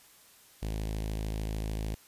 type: tone with notch filter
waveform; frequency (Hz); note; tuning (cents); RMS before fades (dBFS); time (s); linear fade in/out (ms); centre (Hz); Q
sawtooth; 53.4; G#1; +49; -34; 0.62-1.95; 10; 1300; 1
effects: white hiss -58 dBFS RMS until 2.07 s + resampled to 32000 Hz